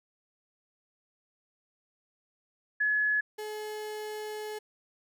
sine / 35% pulse tone pair in turn, 1700 / 426.2 Hz, G#6 / G#4, +40 / +45 cents, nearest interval 2 octaves, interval 2395 cents, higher first, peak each -24 / -34 dBFS, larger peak first, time 2.8-3.21 / 3.38-4.59 s, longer second, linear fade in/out 10 ms, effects none

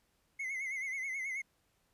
triangle tone with vibrato, 2115 Hz, C7, 18 cents sharp, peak -34 dBFS, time 0.39-1.42 s, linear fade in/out 10 ms, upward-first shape sine, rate 9.3 Hz, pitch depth 81 cents each way, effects pink hiss -75 dBFS RMS until 1.93 s + resampled to 32000 Hz

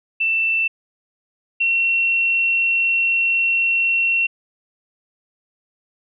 sine tone pair in turn, 2671 / 2722 Hz, E7 / F7, +22 / -45 cents, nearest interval unison, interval 33 cents, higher second, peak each -16 / -15 dBFS, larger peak second, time 0.2-0.68 / 1.6-4.27 s, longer second, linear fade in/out 10 ms, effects none

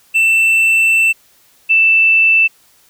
triangle / sine tone pair in turn, 2670 / 2655 Hz, E7 / E7, +22 / +12 cents, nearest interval unison, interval 10 cents, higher first, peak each -7 dBFS, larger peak neither, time 0.14-1.13 / 1.69-2.48 s, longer first, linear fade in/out 20 ms, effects white hiss -51 dBFS RMS until 2.89 s

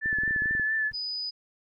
sine tone with vibrato, 1748 Hz, A6, 12 cents flat, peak -24 dBFS, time 0.01-0.92 s, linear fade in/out 50 ms, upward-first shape triangle, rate 4.4 Hz, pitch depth 30 cents each way
clicks, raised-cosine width 3 ms, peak -26 dBFS, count 12, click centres 0.059 / 0.129 / 0.186 / 0.235 / 0.278 / 0.309 / 0.362 / 0.421 / 0.458 / 0.51 / 0.551 / 0.597 s
brown noise with exponential decay, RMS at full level -41 dBFS, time 0.91-0.99 s, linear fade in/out 5 ms, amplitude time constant 16 ms
sine tone, 4978 Hz, D#8, in tune, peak -30 dBFS, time 0.93-1.31 s, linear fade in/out 20 ms
effects none

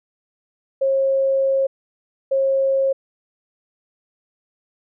sine tone pair in turn, 540 / 540 Hz, C#5 / C#5, -45 / -45 cents, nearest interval unison, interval 0 cents, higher neither, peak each -15 dBFS, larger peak neither, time 0.81-1.67 / 2.31-2.93 s, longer first, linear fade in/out 10 ms, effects none

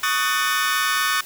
sawtooth chord, D# half-diminished seventh, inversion third, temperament just, 1120.1 / 1244.5 / 1493.4 / 1792.1 Hz, C#6 / D#6 / F#6 / A6, +18 / 0 / +16 / +31 cents, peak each -21 dBFS, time 0.03-1.21 s, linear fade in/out 5 ms, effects white hiss -40 dBFS RMS until 1.25 s

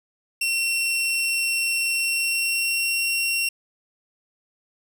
sawtooth tone with pitch glide, 2721 to 2738 Hz, F7 to F7, -46 to -35 cents, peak -18 dBFS, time 0.41-3.49 s, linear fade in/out 5 ms, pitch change +11 cents, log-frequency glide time 1.88-3.02 s, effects none

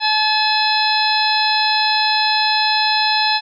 harmonic tone with a mistuned harmonic, 860 Hz, A5, 40 cents flat, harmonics 1 / 2 / 3 / 4 / 5 / 6, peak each -18 / -22 / -23 / -24 / -19 / -24 dBFS, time 0-3.41 s, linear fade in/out 50 ms, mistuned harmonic 5, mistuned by -91 cents, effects none

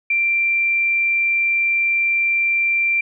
sine tone, 2360 Hz, D7, 8 cents sharp, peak -15 dBFS, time 0.1-3.01 s, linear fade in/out 5 ms, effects none

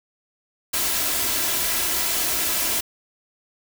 white noise with comb filter, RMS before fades -23 dBFS, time 0.73-2.81 s, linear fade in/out 10 ms, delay 3 ms, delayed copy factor +0.5, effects none

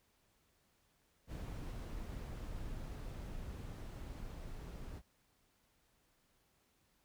brown noise with level ramp, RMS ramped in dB -44 to -47 dBFS, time 1.27-5.02 s, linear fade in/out 50 ms, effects pink hiss -75 dBFS RMS until 7.04 s

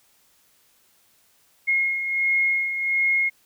sine beating tone pair, 2153 / 2154.4 Hz, C7 / C#7, +49 / -50 cents, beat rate 1.4 Hz, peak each -20 / -28 dBFS, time 1.67-3.3 s, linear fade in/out 20 ms, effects white hiss -61 dBFS RMS until 3.45 s

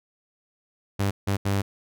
sawtooth tone bursts at uneven times, 99.3 Hz, G2, 23 cents sharp, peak -18 dBFS, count 3, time 0.99-1.11 / 1.27-1.37 / 1.45-1.62 s, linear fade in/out 10 ms, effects none

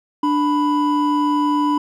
triangle tone pair together, 294.6 / 990.9 Hz, D4 / B5, +6 / +5 cents, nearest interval octave + major sixth, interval 2099 cents, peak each -15 / -17 dBFS, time 0.23-1.78 s, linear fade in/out 5 ms, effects none

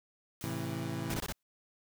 white noise with exponential decay, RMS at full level -46 dBFS, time 0.41-1.43 s, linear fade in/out 1 ms, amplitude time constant 220 ms
25% pulse chord, A minor, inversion none, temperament equal with one note detuned, 110 / 134.03 / 164.81 Hz, A2 / C3 / E3, 0 / +42 / 0 cents, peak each -36 dBFS, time 0.44-1.19 s, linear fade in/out 0 ms
pink noise bursts, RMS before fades -37 dBFS, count 4, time 1.1-1.324 s, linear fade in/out 2 ms, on 41 ms, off 20 ms
effects none

